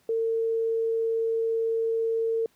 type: tone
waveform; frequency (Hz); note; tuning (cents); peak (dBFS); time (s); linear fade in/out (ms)
sine; 453; A#4; -50; -23; 0.09-2.46; 2
effects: pink hiss -65 dBFS RMS until 2.55 s + high-pass 80 Hz 12 dB/octave